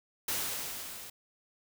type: noise with level ramp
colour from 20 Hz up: white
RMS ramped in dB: -32 to -46 dBFS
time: 0.28-1.1 s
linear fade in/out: 5 ms
effects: none